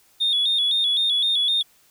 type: tone with vibrato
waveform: triangle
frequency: 3520 Hz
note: A7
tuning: in tune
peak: -15 dBFS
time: 0.2-1.63 s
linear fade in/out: 20 ms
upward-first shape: square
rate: 3.9 Hz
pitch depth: 65 cents each way
effects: tanh soft clip ceiling -15 dBFS + white hiss -58 dBFS RMS until 1.9 s